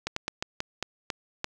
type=slowing click train; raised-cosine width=0.2 ms; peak=-12 dBFS; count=8; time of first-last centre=0.07-1.444 s; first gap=94 ms; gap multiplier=1.24; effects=none